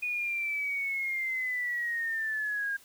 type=linear sweep; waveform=sine; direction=down; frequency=2474 to 1610 Hz; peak=-29 dBFS; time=0.02-2.77 s; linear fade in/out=10 ms; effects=white hiss -57 dBFS RMS until 2.84 s + high-pass 60 Hz 12 dB/octave